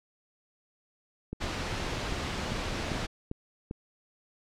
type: click train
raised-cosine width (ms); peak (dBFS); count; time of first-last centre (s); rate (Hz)
3; -22; 7; 1.33-3.711; 2.52
type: noise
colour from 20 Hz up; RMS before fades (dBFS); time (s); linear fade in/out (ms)
pink; -33; 1.4-3.07; 20
effects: low-pass 5000 Hz 12 dB/octave